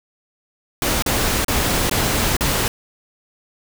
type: noise with dropouts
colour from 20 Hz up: pink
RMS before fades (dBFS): -19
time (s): 0.82-2.68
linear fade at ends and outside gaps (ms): 1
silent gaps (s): 1.023-1.062 / 1.446-1.482 / 1.896-1.912 / 2.367-2.408
effects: none